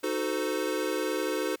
square chord, D# diminished seventh, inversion none, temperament equal with one note detuned, 311.1 / 370 / 440 / 513.4 Hz, D#4 / F#4 / A4 / C5, 0 / 0 / 0 / -33 cents, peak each -34 dBFS, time 0.03-1.56 s, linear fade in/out 10 ms, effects white hiss -62 dBFS RMS until 1.6 s

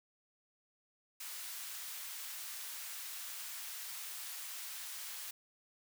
white high-pass noise, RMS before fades -45 dBFS, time 1.2-5.31 s, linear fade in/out 5 ms, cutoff 1100 Hz, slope 12 dB/octave, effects none

